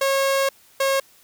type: tone pair in turn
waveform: sawtooth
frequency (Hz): 545 / 543.1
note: C#5 / C#5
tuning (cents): -29 / -36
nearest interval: unison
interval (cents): 7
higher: first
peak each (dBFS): -14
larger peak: neither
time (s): 0.01-0.49 / 0.8-1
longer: first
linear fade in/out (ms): 5
effects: white hiss -54 dBFS RMS until 1.23 s